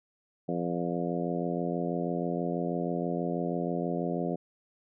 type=harmonic tone with a mistuned harmonic; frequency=86.2 Hz; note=F2; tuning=22 cents flat; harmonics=2 / 3 / 4 / 5 / 6 / 7 / 8; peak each=-33 / -35 / -36 / -37 / -38 / -38 / -39 dBFS; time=0.48-4.36 s; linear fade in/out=10 ms; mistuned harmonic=8; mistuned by=+46 cents; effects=none